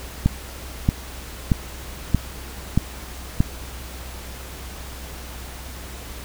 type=click train; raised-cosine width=5 ms; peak=-3 dBFS; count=6; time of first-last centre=0.26-3.405 s; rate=1.59 Hz; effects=added 63 Hz sine -36 dBFS peak until 6.24 s + pink hiss -38 dBFS RMS until 6.24 s